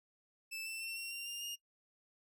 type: tone with pitch steps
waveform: sawtooth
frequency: 2637 / 2669 / 2702 / 2735 / 2768 / 2802 / 2836 Hz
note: E7 / E7 / E7 / F7 / F7 / F7 / F7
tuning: 0 / +21 / +42 / -37 / -16 / +5 / +26 cents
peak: -38 dBFS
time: 0.51-1.56 s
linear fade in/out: 20 ms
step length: 150 ms
effects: noise-tail reverb RT60 0.1 s tail -18 dB re dry